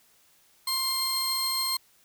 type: tone pair together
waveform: sawtooth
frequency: 1054 / 4209 Hz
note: C6 / C8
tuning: +12 / +9 cents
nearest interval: 2 octaves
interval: 2397 cents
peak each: -29 / -24 dBFS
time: 0.67-1.77 s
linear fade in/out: 5 ms
effects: white hiss -62 dBFS RMS until 2.04 s